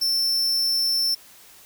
45% pulse tone, 5370 Hz, E8, 31 cents sharp, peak -20 dBFS, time 0.01-1.15 s, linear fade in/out 10 ms, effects white hiss -49 dBFS RMS until 1.65 s

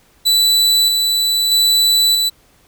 40% pulse tone with tremolo, 3972 Hz, B7, 9 cents sharp, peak -9 dBFS, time 0.25-2.3 s, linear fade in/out 20 ms, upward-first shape square, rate 0.79 Hz, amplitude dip 30%, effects pink hiss -53 dBFS RMS until 2.67 s

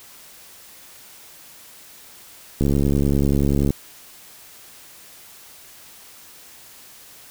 click train, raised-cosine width 3 ms, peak -7 dBFS, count 78, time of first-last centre 2.61-3.705 s, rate 70.3 Hz, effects white hiss -45 dBFS RMS until 7.3 s

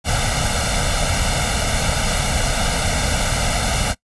pink noise with comb filter, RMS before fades -19 dBFS, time 0.04-3.95 s, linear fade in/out 50 ms, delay 1.4 ms, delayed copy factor +0.8, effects noise-tail reverb RT60 0.1 s tail -21 dB re dry + resampled to 24000 Hz

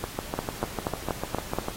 two click trains, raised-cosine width 1 ms, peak -12 / -14 dBFS, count 6 / 12, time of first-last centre 0.39-1.586 / 0.04-1.684 s, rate 4.18 / 6.69 Hz, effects pink hiss -40 dBFS RMS until 1.76 s + AAC 48 kbps

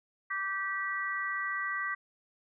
harmonic tone, 389.3 Hz, G4, 12 cents flat, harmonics 3 / 4 / 5, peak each -36 / -37 / -34 dBFS, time 0.3-1.95 s, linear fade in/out 10 ms, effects none

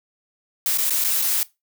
blue noise with dropouts, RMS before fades -21 dBFS, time 0.66-1.43 s, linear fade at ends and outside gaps 1 ms, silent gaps 0.774-0.784 / 0.897-0.906 / 1.04-1.046 / 1.218-1.221 s, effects noise-tail reverb RT60 0.2 s tail -19 dB re dry

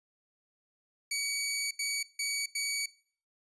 15% pulse tone bursts at uneven times, 2264 Hz, C#7, 36 cents sharp, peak -24 dBFS, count 4, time 1.11-1.71 / 1.79-2.03 / 2.19-2.46 / 2.55-2.86 s, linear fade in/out 5 ms, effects noise-tail reverb RT60 0.5 s tail -22 dB re dry + resampled to 24000 Hz

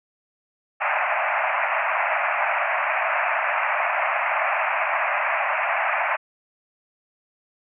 pink band-pass noise, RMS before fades -23 dBFS, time 0.8-6.17 s, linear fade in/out 20 ms, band 600 to 2600 Hz, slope 96 dB/octave, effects none

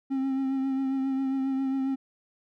triangle tone with vibrato, 267.5 Hz, C4, 38 cents sharp, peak -23 dBFS, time 0.1-1.96 s, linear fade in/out 20 ms, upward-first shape triangle, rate 7.4 Hz, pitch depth 30 cents each way, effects none

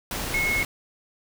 sine tone in noise, 2178 Hz, C#7, 31 cents flat, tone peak -22 dBFS, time 0.34-0.63 s, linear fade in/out 2 ms, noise pink, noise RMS -30 dBFS, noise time 0.11-0.65 s, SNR +5 dB, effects none

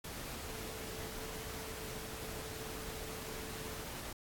sine tone in noise, 440 Hz, A4, in tune, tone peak -50 dBFS, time 0.44-3.85 s, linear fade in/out 5 ms, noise pink, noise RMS -45 dBFS, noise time 0.04-4.13 s, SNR -8 dB, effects AAC 64 kbps

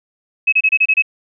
sine tone bursts, 2570 Hz, E7, 45 cents flat, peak -9 dBFS, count 7, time 0.47-1.023 s, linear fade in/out 10 ms, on 55 ms, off 28 ms, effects none

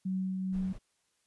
sine tone with tremolo, 188 Hz, F#3, 28 cents sharp, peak -29 dBFS, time 0.05-0.73 s, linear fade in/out 10 ms, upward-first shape triangle, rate 2.3 Hz, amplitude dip 30%
brown noise, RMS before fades -45 dBFS, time 0.52-0.79 s, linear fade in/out 20 ms
effects white hiss -75 dBFS RMS until 1.26 s + resampled to 24000 Hz

